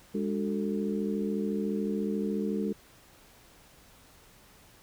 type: harmonic tone with a mistuned harmonic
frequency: 74 Hz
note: D2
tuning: 14 cents sharp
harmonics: 3 / 4 / 5 / 6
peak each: -30 / -36 / -36 / -35 dBFS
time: 0.14-2.73 s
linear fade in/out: 10 ms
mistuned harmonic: 3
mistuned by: -140 cents
effects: pink hiss -57 dBFS RMS until 4.82 s